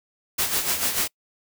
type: noise with tremolo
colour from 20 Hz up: white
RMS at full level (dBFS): -22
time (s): 0.38-1.08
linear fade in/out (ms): 10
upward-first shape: sine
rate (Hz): 6.8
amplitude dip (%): 60
effects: noise-tail reverb RT60 0.1 s tail -26 dB re dry